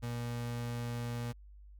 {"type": "tone", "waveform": "35% pulse", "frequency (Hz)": 119.3, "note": "A#2", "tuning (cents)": 41, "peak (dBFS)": -34, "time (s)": [0.02, 1.33], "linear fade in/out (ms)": 20, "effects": ["added 50 Hz sine -51 dBFS peak until 1.79 s"]}